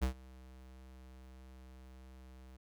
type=tone with ADSR envelope; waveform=square; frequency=64.4 Hz; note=C2; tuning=27 cents flat; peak=-29 dBFS; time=0.01-2.57 s; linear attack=22 ms; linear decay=100 ms; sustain=-24 dB; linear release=9 ms; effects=none